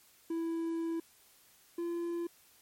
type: tone pair in turn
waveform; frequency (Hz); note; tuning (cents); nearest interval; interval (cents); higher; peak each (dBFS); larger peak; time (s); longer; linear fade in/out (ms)
triangle; 330.6 / 341.9; E4 / F4; +5 / -37; minor second; 58; second; -30 / -31; first; 0.3-1 / 1.78-2.27; first; 5
effects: white hiss -63 dBFS RMS until 2.61 s + MP3 64 kbps